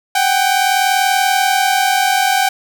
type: tone pair together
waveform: sawtooth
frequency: 754 / 794.4 Hz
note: F#5 / G5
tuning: +32 / +23 cents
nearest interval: minor second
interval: 91 cents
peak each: -11 dBFS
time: 0.15-2.49 s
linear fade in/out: 5 ms
effects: none